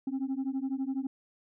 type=beating tone pair; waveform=sine; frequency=261.6 / 273.6 Hz; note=C4 / C#4; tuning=0 / -23 cents; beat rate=12 Hz; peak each=-31 dBFS; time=0.07-1.07 s; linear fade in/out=5 ms; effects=tanh soft clip ceiling -27 dBFS